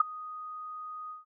sine tone with ADSR envelope, 1244.5 Hz, D#6, in tune, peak -15 dBFS, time 0-1.25 s, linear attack 5 ms, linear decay 13 ms, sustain -23 dB, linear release 150 ms, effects none

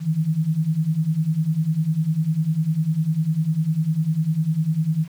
sine beating tone pair, 152.2 / 162.2 Hz, D#3 / E3, -38 / -28 cents, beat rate 10 Hz, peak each -23 / -20 dBFS, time 0-5.08 s, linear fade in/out 50 ms, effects 8-bit

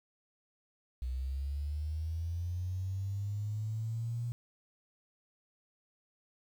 sine linear sweep, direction up, 61.9 to 120 Hz, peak -33 dBFS, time 1.02-4.32 s, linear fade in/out 0 ms, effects 10-bit

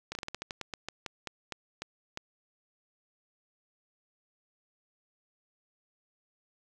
slowing click train, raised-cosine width 0.2 ms, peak -19 dBFS, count 16, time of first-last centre 0.12-2.174 s, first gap 31 ms, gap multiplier 1.19, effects none

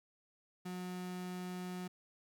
35% pulse tone, 181.3 Hz, F#3, 35 cents flat, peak -39 dBFS, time 0.65-1.88 s, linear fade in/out 10 ms, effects none

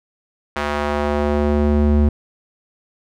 square tone with band-pass filter sweep, 73.42 Hz, D2, in tune, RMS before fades -17 dBFS, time 0.56-2.09 s, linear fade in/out 5 ms, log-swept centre 1400 to 160 Hz, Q 0.79, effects none

